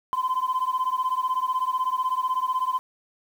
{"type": "beating tone pair", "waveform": "sine", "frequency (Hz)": [1017, 1033], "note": ["C6", "C6"], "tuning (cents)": [-50, -22], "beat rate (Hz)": 16, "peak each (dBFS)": -24, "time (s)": [0.13, 2.79], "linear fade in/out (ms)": 0, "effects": ["tanh soft clip ceiling -18 dBFS", "8-bit"]}